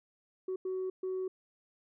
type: tone bursts at uneven times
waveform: sine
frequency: 374 Hz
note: F#4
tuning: 19 cents sharp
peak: -31 dBFS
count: 3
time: 0.48-0.56 / 0.65-0.9 / 1.03-1.28 s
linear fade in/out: 5 ms
effects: tanh soft clip ceiling -30 dBFS